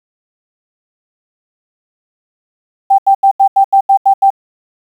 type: tone bursts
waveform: sine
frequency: 784 Hz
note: G5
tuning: in tune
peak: -4 dBFS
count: 9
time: 2.9-4.304 s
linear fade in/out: 10 ms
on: 84 ms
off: 81 ms
effects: 7-bit